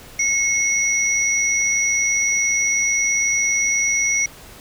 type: tone pair together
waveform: sine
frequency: 2178 / 5796 Hz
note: C#7 / F#8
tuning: -31 / -37 cents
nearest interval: octave + perfect fourth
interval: 1694 cents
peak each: -19 dBFS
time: 0.19-4.26 s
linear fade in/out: 5 ms
effects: pink hiss -42 dBFS RMS until 4.6 s